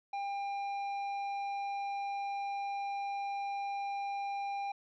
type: tone with tanh clipping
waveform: triangle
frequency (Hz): 799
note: G5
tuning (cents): +33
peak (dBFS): -36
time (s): 0.13-4.72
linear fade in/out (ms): 5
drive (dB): 13
effects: none